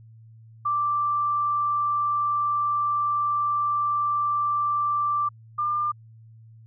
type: tone pair in turn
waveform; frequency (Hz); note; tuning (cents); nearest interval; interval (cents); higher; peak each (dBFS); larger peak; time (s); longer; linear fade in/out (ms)
sine; 1174.7 / 1196.6; D6 / D6; 0 / +32; unison; 32; second; -21 / -22; first; 0.65-5.29 / 5.58-5.92; first; 10
effects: added 112 Hz sine -46 dBFS peak until 6.66 s